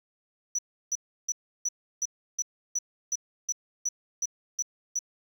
sine tone bursts, 5920 Hz, F#8, in tune, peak -23 dBFS, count 13, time 0.55-4.991 s, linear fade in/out 5 ms, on 37 ms, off 330 ms, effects tanh soft clip ceiling -24 dBFS + 9-bit

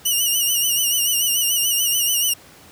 10% pulse tone with vibrato, 2900 Hz, F#7, 35 cents flat, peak -9 dBFS, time 0.05-2.34 s, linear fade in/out 10 ms, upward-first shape sine, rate 6.9 Hz, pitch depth 69 cents each way, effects pink hiss -46 dBFS RMS until 2.71 s + high-pass 80 Hz 12 dB/octave

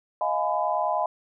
sine chord, F half-diminished seventh, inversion third, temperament just, 628.6 / 698.5 / 838.1 / 1005.8 Hz, Eb5 / F5 / Ab5 / Cb6, +18 / 0 / +16 / +31 cents, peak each -28 dBFS, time 0.21-1.06 s, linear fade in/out 2 ms, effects none

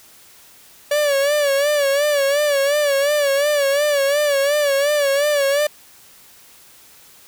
45% pulse tone with vibrato, 572 Hz, D5, 46 cents flat, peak -15 dBFS, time 0.91-5.67 s, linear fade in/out 5 ms, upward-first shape sine, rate 2.8 Hz, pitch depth 77 cents each way, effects white hiss -47 dBFS RMS until 7.27 s

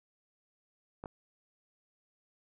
clicks, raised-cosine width 1 ms, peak -28 dBFS, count 2, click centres 1.039 / 1.058 s, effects none

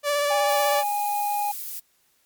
sawtooth tone with vibrato, 580 Hz, D5, 22 cents flat, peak -17 dBFS, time 0.03-0.84 s, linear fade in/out 50 ms, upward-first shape sine, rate 16 Hz, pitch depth 20 cents each way
triangle tone with pitch glide, 816 to 822.2 Hz, G#5 to G#5, -31 to -18 cents, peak -21 dBFS, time 0.3-1.52 s, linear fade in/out 10 ms, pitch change +13 cents, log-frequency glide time 0.42-0.73 s
violet noise, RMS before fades -33 dBFS, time 0.48-1.8 s, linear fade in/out 10 ms
effects white hiss -65 dBFS RMS until 2.25 s + MP3 96 kbps

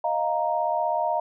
sine chord, Eb suspended second, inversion none, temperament equal, 622.3 / 698.5 / 932.3 Hz, Eb5 / F5 / Bb5, 0 / 0 / 0 cents, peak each -27 / -26 / -26 dBFS, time 0.04-1.2 s, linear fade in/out 5 ms, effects none

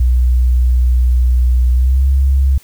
sine tone with pitch glide, 61.74 to 67.33 Hz, B1 to C#2, 0 to -50 cents, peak -8 dBFS, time 0-2.58 s, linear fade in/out 5 ms, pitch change +150 cents, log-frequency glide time 1.73-2.07 s, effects white hiss -46 dBFS RMS until 2.63 s

